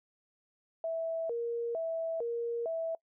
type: tone with vibrato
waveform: sine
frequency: 554.4 Hz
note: C#5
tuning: in tune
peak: -31 dBFS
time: 0.84-2.95 s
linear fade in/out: 2 ms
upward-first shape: square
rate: 1.1 Hz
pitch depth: 290 cents each way
effects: noise-tail reverb RT60 0.1 s tail -24 dB re dry